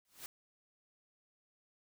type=noise with exponential growth; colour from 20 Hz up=white; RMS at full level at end=-43 dBFS; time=0.05-0.26 s; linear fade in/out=1 ms; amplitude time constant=45 ms; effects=none